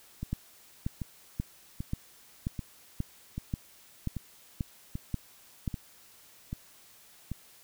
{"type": "two click trains", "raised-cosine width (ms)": 5, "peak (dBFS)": [-22, -18], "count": [10, 11], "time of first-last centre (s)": [[0.23, 7.317], [0.33, 5.678]], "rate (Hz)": [1.27, 1.87], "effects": ["white hiss -57 dBFS RMS until 7.63 s"]}